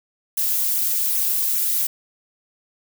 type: noise with flanger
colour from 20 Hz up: violet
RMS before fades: -21 dBFS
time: 0.37-1.87 s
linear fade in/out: 5 ms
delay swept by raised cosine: 0.21 to 5.21 ms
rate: 2.5 Hz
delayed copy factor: -0.7
effects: none